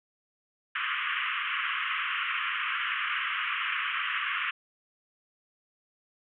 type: band-pass noise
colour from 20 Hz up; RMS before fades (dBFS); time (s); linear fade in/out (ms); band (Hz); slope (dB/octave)
pink; -31; 0.75-4.51; 5; 1100 to 3100; 96
effects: none